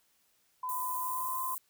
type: tone with pitch glide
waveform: sine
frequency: 1010 to 1033 Hz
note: B5 to C6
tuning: +39 to -22 cents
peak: -33 dBFS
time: 0.63-1.55 s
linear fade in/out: 5 ms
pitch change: +39 cents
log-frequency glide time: 0.99-1.37 s
type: high-pass noise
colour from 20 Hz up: white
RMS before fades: -39 dBFS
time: 0.69-1.58 s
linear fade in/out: 0 ms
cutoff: 9500 Hz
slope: 24 dB/octave
effects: white hiss -71 dBFS RMS until 1.69 s

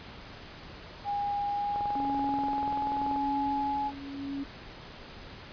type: tone with pitch glide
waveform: sine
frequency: 814 to 844.2 Hz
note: G#5 to G#5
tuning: -35 to +28 cents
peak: -28 dBFS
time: 1.04-3.92 s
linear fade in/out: 50 ms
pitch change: +63 cents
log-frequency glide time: 1.47-2.83 s
type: click train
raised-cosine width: 1 ms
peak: -25 dBFS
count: 30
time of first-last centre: 1.76-3.161 s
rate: 20.7 Hz
type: tone with tremolo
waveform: sine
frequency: 278 Hz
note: C#4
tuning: 5 cents sharp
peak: -31 dBFS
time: 1.95-4.44 s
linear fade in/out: 10 ms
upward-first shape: sine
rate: 0.88 Hz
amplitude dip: 65%
effects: pink hiss -46 dBFS RMS until 5.52 s + resampled to 11025 Hz

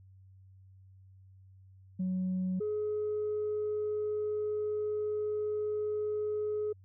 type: tone pair in turn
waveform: sine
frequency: 185 / 422.6 Hz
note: F#3 / G#4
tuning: 0 / +30 cents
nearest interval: octave + major second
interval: 1430 cents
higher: second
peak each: -28 / -29 dBFS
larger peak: first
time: 1.99-2.6 / 2.6-6.73 s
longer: second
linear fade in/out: 10 ms
effects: tanh soft clip ceiling -27 dBFS + added 95 Hz sine -54 dBFS peak until 6.84 s

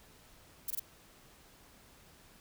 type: noise bursts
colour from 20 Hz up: violet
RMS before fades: -35 dBFS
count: 3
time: 0.68-0.797 s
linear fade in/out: 5 ms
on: 25 ms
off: 21 ms
effects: pink hiss -60 dBFS RMS until 2.4 s

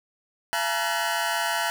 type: tone cluster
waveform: 25% pulse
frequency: 681 / 859 / 945 / 1505 Hz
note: F5 / A5 / A#5 / F#6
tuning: -44 / -42 / +23 / +29 cents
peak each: -26 dBFS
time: 0.53-1.7 s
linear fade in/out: 0 ms
effects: none

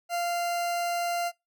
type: tone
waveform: 40% pulse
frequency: 694 Hz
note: F5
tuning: 11 cents flat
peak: -26 dBFS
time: 0.09-1.32 s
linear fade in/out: 50 ms
effects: noise-tail reverb RT60 0.2 s tail -23 dB re dry

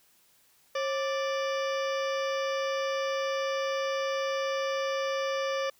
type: harmonic tone with a mistuned harmonic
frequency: 587 Hz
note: D5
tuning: 1 cent flat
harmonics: 1 / 2 / 3 / 4 / 5 / 6 / 8 / 9 / 10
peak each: -29 / -35 / -39 / -41 / -43 / -45 / -47 / -48 / -49 dBFS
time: 0.75-5.7 s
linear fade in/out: 5 ms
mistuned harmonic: 1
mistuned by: -140 cents
effects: white hiss -64 dBFS RMS until 5.79 s

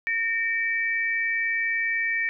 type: tone pair together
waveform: sine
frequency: 1830 / 2306 Hz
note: A#6 / D7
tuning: -32 / -32 cents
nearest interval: major third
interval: 400 cents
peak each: -25 / -26 dBFS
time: 0.07-2.29 s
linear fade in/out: 0 ms
effects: none

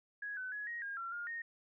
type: tone with pitch steps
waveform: sine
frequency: 1664 / 1511 / 1682 / 1882 / 1621 / 1364 / 1416 / 1853 Hz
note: G#6 / F#6 / G#6 / A#6 / G#6 / F6 / F6 / A#6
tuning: +3 / +36 / +22 / +16 / -42 / -41 / +23 / -11 cents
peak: -39 dBFS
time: 0.22-1.42 s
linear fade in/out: 5 ms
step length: 150 ms
effects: none

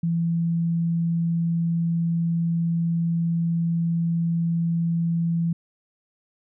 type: tone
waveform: sine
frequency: 167.7 Hz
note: E3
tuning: 30 cents sharp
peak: -20 dBFS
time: 0.03-5.53 s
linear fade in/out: 5 ms
effects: none

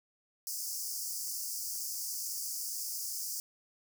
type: high-pass noise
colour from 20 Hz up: pink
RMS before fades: -38 dBFS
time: 0.47-3.4 s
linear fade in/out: 0 ms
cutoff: 4800 Hz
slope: 96 dB/octave
effects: none

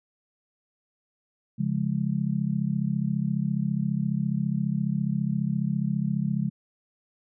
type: chord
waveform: sine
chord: Db major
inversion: none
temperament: just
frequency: 138.59 / 173.24 / 207.9 Hz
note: Db3 / F3 / Ab3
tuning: 0 / -14 / +2 cents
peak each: -28 dBFS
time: 1.58-6.5 s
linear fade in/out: 20 ms
effects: none

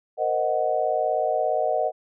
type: chord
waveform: sine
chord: C half-diminished seventh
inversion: third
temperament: equal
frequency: 466.2 / 523.3 / 622.3 / 740 Hz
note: Bb4 / C5 / Eb5 / Gb5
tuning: 0 / 0 / 0 / 0 cents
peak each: -29 / -29 / -24 / -25 dBFS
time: 0.17-1.92 s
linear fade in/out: 50 ms
effects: none

